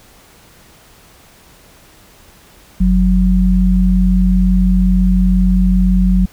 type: tone pair together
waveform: sine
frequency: 47.17 / 185 Hz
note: F#1 / F#3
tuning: +34 / 0 cents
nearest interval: 2 octaves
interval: 2366 cents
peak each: -11 dBFS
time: 2.8-6.26 s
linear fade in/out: 10 ms
effects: pink hiss -45 dBFS RMS until 6.32 s